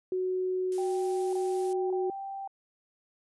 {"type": "tone", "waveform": "sine", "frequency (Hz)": 370, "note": "F#4", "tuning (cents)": 0, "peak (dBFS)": -27, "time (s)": [0.12, 2.1], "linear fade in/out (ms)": 2}
{"type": "noise", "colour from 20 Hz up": "blue", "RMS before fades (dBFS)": -46, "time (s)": [0.72, 1.73], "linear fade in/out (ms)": 0}
{"type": "tone bursts", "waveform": "sine", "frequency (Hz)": 784, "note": "G5", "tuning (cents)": 0, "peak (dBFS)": -35, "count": 3, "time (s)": [0.78, 2.476], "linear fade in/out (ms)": 2, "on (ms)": 550, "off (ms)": 23}
{"effects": ["resampled to 24000 Hz"]}